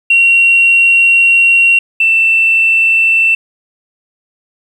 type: tone pair in turn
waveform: sine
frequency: 2743 / 2677 Hz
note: F7 / E7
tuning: -32 / +26 cents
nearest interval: unison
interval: 42 cents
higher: first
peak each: -4 / -6 dBFS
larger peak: first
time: 0.1-1.79 / 2-3.35 s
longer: first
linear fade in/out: 5 ms
effects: tanh soft clip ceiling 0 dBFS + 7-bit